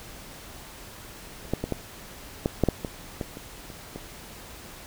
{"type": "clicks", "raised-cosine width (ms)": 2, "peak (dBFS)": [-29, -10, -14, -13, -9, -6, -7, -16, -16, -24, -28, -22], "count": 12, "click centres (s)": [1.453, 1.536, 1.64, 1.723, 2.459, 2.637, 2.687, 2.848, 3.212, 3.371, 3.702, 3.96], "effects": ["pink hiss -44 dBFS RMS until 4.86 s"]}